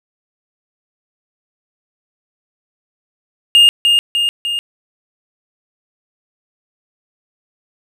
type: tone with echo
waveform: triangle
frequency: 2829 Hz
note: F7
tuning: 22 cents sharp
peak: -3 dBFS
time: 3.55-3.69 s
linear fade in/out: 0 ms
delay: 300 ms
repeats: 3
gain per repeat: -4 dB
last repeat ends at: 4.59 s
effects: none